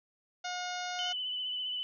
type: harmonic tone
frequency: 720 Hz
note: F#5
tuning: 47 cents flat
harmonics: 1 / 2 / 3 / 4 / 5 / 6 / 7 / 8 / 9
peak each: -38 / -41 / -46 / -46 / -45 / -48 / -48 / -48 / -50 dBFS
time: 0.44-1.13 s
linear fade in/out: 10 ms
type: tone with vibrato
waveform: sine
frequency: 3000 Hz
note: F#7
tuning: 23 cents sharp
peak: -33 dBFS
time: 0.99-1.83 s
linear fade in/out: 0 ms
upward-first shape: sine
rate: 15 Hz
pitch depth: 28 cents each way
effects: none